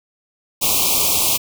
white band-stop noise, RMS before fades -17 dBFS, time 0.61-1.38 s, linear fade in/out 20 ms, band 1200 to 2300 Hz, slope 96 dB/octave, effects none

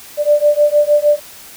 sine beating tone pair, 587.3 / 593.8 Hz, D5 / D5, 0 / +19 cents, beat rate 6.5 Hz, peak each -12 dBFS, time 0.17-1.2 s, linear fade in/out 50 ms, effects white hiss -37 dBFS RMS until 1.56 s

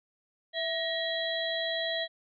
harmonic tone with a mistuned harmonic, 659.3 Hz, E5, in tune, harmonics 1 / 3 / 5 / 6, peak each -33 / -35 / -35 / -36 dBFS, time 0.53-2.08 s, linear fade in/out 50 ms, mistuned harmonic 3, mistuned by -76 cents, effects none

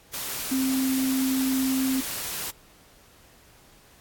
sine tone in noise, 263.8 Hz, C4, 14 cents sharp, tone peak -22 dBFS, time 0.51-2.01 s, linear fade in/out 10 ms, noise white, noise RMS -32 dBFS, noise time 0.13-2.51 s, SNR +7 dB, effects pink hiss -55 dBFS RMS until 4 s + AAC 64 kbps

